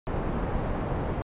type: low-pass noise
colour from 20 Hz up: pink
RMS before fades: -29 dBFS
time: 0.07-1.22 s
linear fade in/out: 0 ms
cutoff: 980 Hz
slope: 12 dB/octave
effects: resampled to 8000 Hz